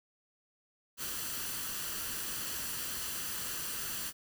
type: noise with comb filter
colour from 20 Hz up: white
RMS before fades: -38 dBFS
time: 0.97-4.13 s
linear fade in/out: 50 ms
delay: 0.67 ms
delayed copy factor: +0.5
effects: none